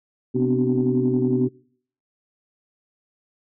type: tone cluster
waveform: sine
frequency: 128.4 / 247.3 / 258.3 / 294.6 / 379.5 Hz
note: C3 / B3 / C4 / D4 / F#4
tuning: -32 / +3 / -22 / +6 / +44 cents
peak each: -25 / -22 / -23 / -28 / -22 dBFS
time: 0.34-1.49 s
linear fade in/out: 20 ms
effects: noise-tail reverb RT60 0.6 s tail -25 dB re dry + tanh soft clip ceiling -9 dBFS